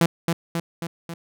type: tone with echo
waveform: sawtooth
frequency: 168.2 Hz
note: E3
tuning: 35 cents sharp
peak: -11 dBFS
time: 0.01-0.06 s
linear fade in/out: 2 ms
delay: 270 ms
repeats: 4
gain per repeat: -4 dB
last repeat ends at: 1.14 s
effects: none